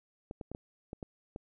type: clicks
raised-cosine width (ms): 2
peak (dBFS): -27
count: 7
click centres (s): 0.311 / 0.412 / 0.516 / 0.549 / 0.931 / 1.028 / 1.361
effects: none